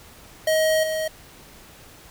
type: tone with level steps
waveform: square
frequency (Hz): 631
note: D#5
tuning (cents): +24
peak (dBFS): -18 / -24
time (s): 0.47-1.08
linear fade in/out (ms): 5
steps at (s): 0.83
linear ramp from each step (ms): 5
effects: pink hiss -47 dBFS RMS until 2.1 s